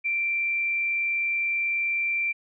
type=tone with frequency modulation; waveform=sine; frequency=2356 Hz; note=D7; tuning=5 cents sharp; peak=-23 dBFS; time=0.04-2.33 s; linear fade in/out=20 ms; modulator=70.6 Hz; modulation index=0.36; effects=none